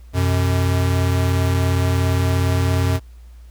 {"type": "tone pair together", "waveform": "square", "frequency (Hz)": [90.6, 127.76], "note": ["F#2", "C3"], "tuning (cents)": [-36, -41], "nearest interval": "tritone", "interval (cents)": 595, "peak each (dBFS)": [-17, -23], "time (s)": [0.13, 3], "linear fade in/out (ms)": 50, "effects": ["added 59 Hz sine -38 dBFS peak until 3.5 s", "pink hiss -58 dBFS RMS until 3.5 s"]}